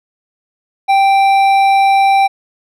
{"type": "tone with hard clipping", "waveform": "sine", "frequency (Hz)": 784, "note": "G5", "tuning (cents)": 0, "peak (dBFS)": -9, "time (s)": [0.88, 2.28], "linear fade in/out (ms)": 20, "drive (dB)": 9, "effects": []}